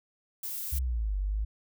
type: noise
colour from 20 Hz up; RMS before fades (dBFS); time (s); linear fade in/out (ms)
violet; -36; 0.43-0.79; 5
type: linear two-way sweep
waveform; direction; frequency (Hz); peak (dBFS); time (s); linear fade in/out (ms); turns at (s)
sine; down then up; 69.3 to 47.57 to 53.9; -27; 0.72-1.45; 10; 1.17
effects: none